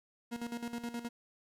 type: tone with tremolo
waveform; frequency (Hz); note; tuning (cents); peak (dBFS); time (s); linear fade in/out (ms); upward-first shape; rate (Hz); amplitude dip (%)
40% pulse; 236.3; A#3; +24; -35; 0.31-1.09; 20; square; 9.5; 70
effects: resampled to 32000 Hz + 12-bit